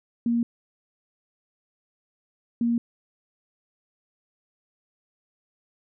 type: tone pair in turn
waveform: sine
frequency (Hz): 235.1 / 235.1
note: A#3 / A#3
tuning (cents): +15 / +15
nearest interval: unison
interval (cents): 0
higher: neither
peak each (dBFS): -20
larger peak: neither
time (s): 0.26-0.43 / 2.61-2.78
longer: neither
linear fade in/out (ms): 2
effects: none